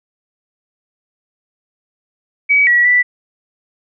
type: tone with pitch steps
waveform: sine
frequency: 2273 / 1929 / 1971 Hz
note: C#7 / B6 / B6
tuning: +43 / -41 / -4 cents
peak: -8 dBFS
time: 2.49-3.03 s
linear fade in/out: 20 ms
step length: 180 ms
effects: none